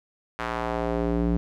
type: tone with band-pass filter sweep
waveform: square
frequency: 58 Hz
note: A#1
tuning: 8 cents flat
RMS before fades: -26 dBFS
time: 0.39-1.37 s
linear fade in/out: 0 ms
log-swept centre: 1400 to 220 Hz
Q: 1.2
effects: none